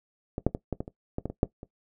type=clicks; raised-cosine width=2 ms; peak=-17 / -8 / -16 / -15 / -18 / -26 / -16 / -17 / -22 / -7 / -27 dBFS; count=11; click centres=0.381 / 0.466 / 0.549 / 0.727 / 0.805 / 0.879 / 1.184 / 1.256 / 1.3 / 1.431 / 1.631 s; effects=noise-tail reverb RT60 0.1 s tail -17 dB re dry